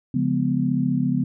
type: chord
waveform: sine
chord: C# dominant seventh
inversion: none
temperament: just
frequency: 138.59 / 173.24 / 207.9 / 249.5 Hz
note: C#3 / E#3 / G#3 / B3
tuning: 0 / -14 / +2 / +18 cents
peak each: -25 / -25 / -27 / -22 dBFS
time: 0.14-1.24 s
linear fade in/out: 5 ms
effects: none